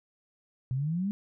sine exponential sweep, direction up, 123.47 to 210 Hz, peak -27 dBFS, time 0.71-1.11 s, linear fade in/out 0 ms, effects none

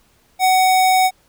square tone, 748 Hz, F#5, 19 cents sharp, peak -12 dBFS, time 0.39-1.11 s, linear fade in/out 50 ms, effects pink hiss -57 dBFS RMS until 1.28 s

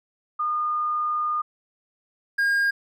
sine / triangle tone pair in turn, 1219 / 1619.7 Hz, D#6 / G#6, -36 / -44 cents, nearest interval perfect fourth, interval 492 cents, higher second, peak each -22 / -17 dBFS, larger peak second, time 0.39-1.42 / 2.38-2.71 s, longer first, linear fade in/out 10 ms, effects none

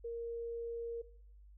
sine tone, 466.2 Hz, A#4, in tune, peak -38 dBFS, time 0.04-1.02 s, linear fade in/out 10 ms, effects noise-tail reverb RT60 0.6 s tail -18 dB re dry + added 50 Hz sine -55 dBFS peak until 1.57 s

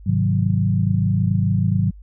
sine chord, Ab dominant seventh, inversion none, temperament equal, 103.83 / 130.81 / 155.56 / 185 Hz, Ab2 / C3 / Eb3 / Gb3, 0 / 0 / 0 / 0 cents, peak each -19 / -23 / -23 / -21 dBFS, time 0.06-1.91 s, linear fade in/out 10 ms, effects added 50 Hz sine -38 dBFS peak until 2.02 s

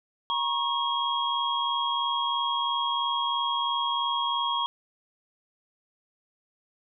sine tone cluster, 949 / 1092 / 3280 Hz, A#5 / C#6 / G#7, +31 / -26 / -22 cents, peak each -29 dBFS, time 0.3-4.66 s, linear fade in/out 0 ms, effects none

